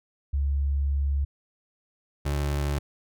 sine / 30% pulse tone pair in turn, 70 / 71.93 Hz, C#2 / D2, +18 / -35 cents, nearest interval unison, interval 47 cents, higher second, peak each -22 dBFS, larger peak neither, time 0.33-1.25 / 2.25-2.79 s, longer first, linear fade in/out 10 ms, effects none

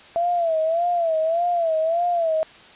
sine tone with vibrato, 668 Hz, E5, 23 cents sharp, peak -18 dBFS, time 0.16-2.43 s, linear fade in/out 0 ms, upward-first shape sine, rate 1.7 Hz, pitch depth 96 cents each way, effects white hiss -46 dBFS RMS until 2.75 s + resampled to 8000 Hz

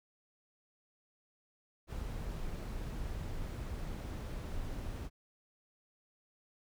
brown noise, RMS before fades -40 dBFS, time 1.87-5.1 s, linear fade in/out 50 ms, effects none

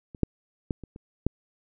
clicks, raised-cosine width 3 ms, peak -28 / -8 / -14 / -27 / -29 / -10 dBFS, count 6, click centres 0.148 / 0.233 / 0.708 / 0.837 / 0.961 / 1.266 s, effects none

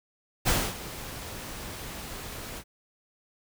pink noise with ADSR envelope, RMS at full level -23 dBFS, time 0.45-2.64 s, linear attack 29 ms, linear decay 260 ms, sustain -16 dB, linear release 63 ms, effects none

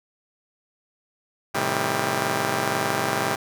5% pulse chord, A half-diminished seventh, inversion none, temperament just, 110 / 132 / 158.4 / 198 Hz, A2 / C3 / Eb3 / G3, 0 / +16 / +31 / +18 cents, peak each -18 dBFS, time 1.54-3.36 s, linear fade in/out 10 ms, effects none

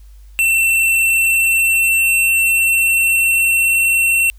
square tone with pitch glide, 2692 to 2712 Hz, E7 to E7, +36 to +49 cents, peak -12 dBFS, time 0.39-4.3 s, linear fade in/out 0 ms, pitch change +13 cents, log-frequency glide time 0.87-4.12 s, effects added 50 Hz sine -37 dBFS peak until 4.38 s + white hiss -57 dBFS RMS until 4.38 s

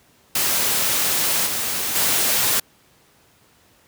white noise with level steps, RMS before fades -20 / -24 / -19 dBFS, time 0.35-2.6 s, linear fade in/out 5 ms, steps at 1.46 / 1.95 s, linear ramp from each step 10 ms, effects pink hiss -56 dBFS RMS until 3.87 s + high-pass 80 Hz 12 dB/octave

